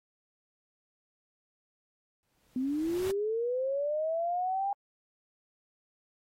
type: noise with exponential growth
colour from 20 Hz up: pink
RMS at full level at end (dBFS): -40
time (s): 2.23-3.11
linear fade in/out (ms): 0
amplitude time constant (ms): 190
type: linear sweep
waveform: sine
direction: up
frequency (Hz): 247.8 to 808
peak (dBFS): -28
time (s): 2.56-4.73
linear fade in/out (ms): 2
effects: AAC 48 kbps